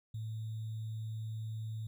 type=tone with sample-and-hold; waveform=sine; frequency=110 Hz; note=A2; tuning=in tune; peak=-37 dBFS; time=0.14-1.87 s; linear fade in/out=5 ms; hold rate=3675 Hz; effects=none